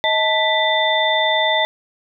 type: tone cluster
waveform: sine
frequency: 630 / 879 / 1982 / 3561 Hz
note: D#5 / A5 / B6 / A7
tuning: +21 / -2 / +6 / +20 cents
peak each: -20 dBFS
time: 0.04-1.65 s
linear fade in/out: 0 ms
effects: none